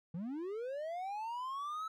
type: linear sweep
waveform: triangle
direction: up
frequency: 155.56 to 1315 Hz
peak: -36 dBFS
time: 0.14-1.88 s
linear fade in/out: 5 ms
effects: none